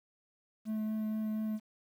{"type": "tone with vibrato", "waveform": "triangle", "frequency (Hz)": 216.5, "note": "A3", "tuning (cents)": -28, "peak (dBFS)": -30, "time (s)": [0.65, 1.6], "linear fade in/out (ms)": 50, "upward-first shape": "sine", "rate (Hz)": 4.2, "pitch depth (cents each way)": 10, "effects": ["10-bit"]}